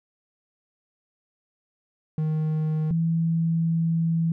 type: tone pair in turn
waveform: triangle / sine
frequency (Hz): 155.8 / 164.84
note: D#3 / E3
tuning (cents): +3 / 0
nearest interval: minor second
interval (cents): 97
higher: second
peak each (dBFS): -20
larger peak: neither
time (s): 2.18-2.91 / 2.91-4.32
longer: second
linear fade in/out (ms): 2
effects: none